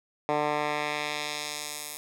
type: tone with band-pass filter sweep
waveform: 10% pulse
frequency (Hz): 149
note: D3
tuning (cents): +25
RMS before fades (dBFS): -31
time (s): 0.29-1.97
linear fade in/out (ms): 0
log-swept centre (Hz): 800 to 12000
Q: 0.84
effects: none